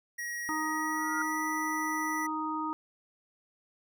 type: tone with pitch glide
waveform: square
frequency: 1900 to 1962.5 Hz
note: A#6 to B6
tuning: +33 to -11 cents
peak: -35 dBFS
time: 0.18-2.27 s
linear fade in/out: 10 ms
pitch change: +56 cents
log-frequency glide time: 0.6-1.45 s
type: harmonic tone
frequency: 311.1 Hz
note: D#4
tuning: in tune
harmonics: 1 / 3 / 4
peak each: -35 / -35 / -35 dBFS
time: 0.49-2.73 s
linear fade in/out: 0 ms
type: tone with exponential growth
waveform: sine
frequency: 1414 Hz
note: F6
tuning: 21 cents sharp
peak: -29 dBFS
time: 0.86-1.22 s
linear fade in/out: 2 ms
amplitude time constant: 78 ms
effects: none